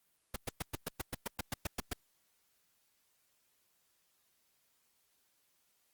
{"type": "noise bursts", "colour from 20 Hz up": "pink", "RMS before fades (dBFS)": -36, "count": 13, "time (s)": [0.34, 1.933], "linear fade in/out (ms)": 5, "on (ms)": 21, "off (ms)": 110, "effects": ["white hiss -75 dBFS RMS until 5.93 s", "Opus 32 kbps"]}